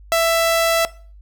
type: tone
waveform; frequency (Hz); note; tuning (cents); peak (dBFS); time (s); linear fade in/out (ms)
sawtooth; 663; E5; +10; -10; 0.12-0.85; 0
effects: noise-tail reverb RT60 0.4 s tail -19 dB re dry + added 50 Hz sine -40 dBFS peak until 1.21 s